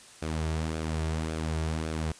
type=tone with flanger; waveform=sawtooth; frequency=79.4 Hz; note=D#2; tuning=36 cents sharp; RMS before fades=-31 dBFS; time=0.22-2.12 s; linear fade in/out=5 ms; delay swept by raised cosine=0.98 to 3.98 ms; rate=1.8 Hz; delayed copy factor=-0.5; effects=white hiss -51 dBFS RMS until 2.19 s + resampled to 22050 Hz